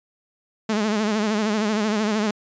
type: tone with vibrato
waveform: sawtooth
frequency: 213.2 Hz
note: G#3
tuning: 46 cents sharp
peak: -16 dBFS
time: 0.69-2.31 s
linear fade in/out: 5 ms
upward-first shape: sine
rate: 13 Hz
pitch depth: 74 cents each way
effects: resampled to 16000 Hz